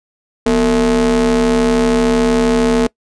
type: ring-modulated tone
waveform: square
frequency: 103.83 Hz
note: G#2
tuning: in tune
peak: -8 dBFS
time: 0.46-2.87 s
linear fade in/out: 5 ms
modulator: 348 Hz
effects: noise-tail reverb RT60 0.1 s tail -23 dB re dry + resampled to 22050 Hz